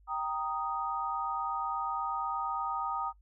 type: chord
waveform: sine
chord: Eb major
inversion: first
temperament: equal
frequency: 784 / 932.3 / 1244.5 Hz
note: G5 / Bb5 / Eb6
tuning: 0 / 0 / 0 cents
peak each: -37 / -36 / -34 dBFS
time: 0.07-3.13 s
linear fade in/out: 50 ms
effects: noise-tail reverb RT60 0.1 s tail -21 dB re dry + added 50 Hz sine -58 dBFS peak until 3.21 s